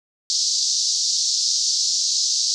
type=band-pass noise; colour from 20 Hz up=pink; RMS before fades=-21 dBFS; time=0.3-2.54 s; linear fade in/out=0 ms; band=4300 to 6600 Hz; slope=48 dB/octave; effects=none